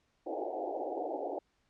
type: band-pass noise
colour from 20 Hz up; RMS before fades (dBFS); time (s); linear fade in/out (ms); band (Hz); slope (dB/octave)
white; -37; 0.26-1.39; 5; 290 to 820; 96
effects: pink hiss -75 dBFS RMS until 1.69 s + low-pass 6000 Hz 12 dB/octave